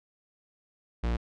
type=tone; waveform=45% pulse; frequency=58.5 Hz; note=A#1; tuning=7 cents sharp; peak=-26 dBFS; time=1.03-1.17 s; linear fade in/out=10 ms; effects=low-pass 4000 Hz 12 dB/octave